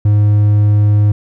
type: tone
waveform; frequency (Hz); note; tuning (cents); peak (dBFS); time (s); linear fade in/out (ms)
triangle; 104.1; G#2; +5; -5; 0.05-1.12; 5
effects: none